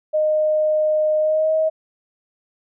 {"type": "tone with pitch glide", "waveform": "sine", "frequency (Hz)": [616, 632.6], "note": ["D#5", "D#5"], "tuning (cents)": [-17, 29], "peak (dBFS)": -15, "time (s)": [0.13, 1.7], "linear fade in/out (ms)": 20, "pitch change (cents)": 46, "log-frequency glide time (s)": [1.19, 1.54], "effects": []}